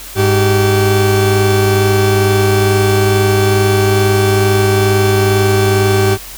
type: tone pair together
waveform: 40% pulse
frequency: 101.99 / 385.7 Hz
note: G#2 / G4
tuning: -31 / -28 cents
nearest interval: octave + major seventh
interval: 2303 cents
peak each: -11 dBFS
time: 0.15-6.18 s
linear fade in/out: 50 ms
effects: added 46 Hz sine -35 dBFS peak until 6.37 s + white hiss -31 dBFS RMS until 6.37 s